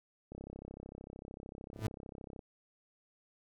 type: click train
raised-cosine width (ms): 2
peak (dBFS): -33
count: 70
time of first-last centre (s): 0.32-2.392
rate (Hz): 33.3
type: tone with exponential growth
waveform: 40% pulse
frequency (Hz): 109.2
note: A2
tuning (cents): -13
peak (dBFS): -29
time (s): 1.73-1.87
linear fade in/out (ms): 5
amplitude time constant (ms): 29
effects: none